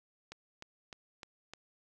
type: click train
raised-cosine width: 0.2 ms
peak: -28 dBFS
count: 5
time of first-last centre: 0.32-1.536 s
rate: 3.29 Hz
effects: none